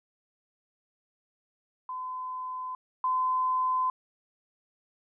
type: tone pair in turn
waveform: sine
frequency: 1019 / 1023.1 Hz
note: C6 / C6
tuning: -46 / -39 cents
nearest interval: unison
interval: 7 cents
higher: second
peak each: -33 / -24 dBFS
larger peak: second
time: 1.89-2.75 / 3.04-3.9 s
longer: neither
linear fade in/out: 2 ms
effects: none